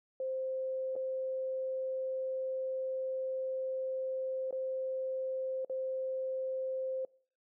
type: tone with dropouts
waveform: sine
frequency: 523.3 Hz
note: C5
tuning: in tune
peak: -33 dBFS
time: 0.2-7.05 s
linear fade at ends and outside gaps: 2 ms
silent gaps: 0.955-0.962 / 4.509-4.526 / 5.648-5.697 s
effects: noise-tail reverb RT60 0.5 s tail -24 dB re dry